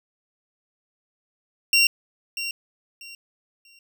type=tone with echo; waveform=25% pulse; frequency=2754 Hz; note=F7; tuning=25 cents flat; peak=-11 dBFS; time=1.73-1.87 s; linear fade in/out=2 ms; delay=640 ms; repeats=3; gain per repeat=-12 dB; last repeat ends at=3.79 s; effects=none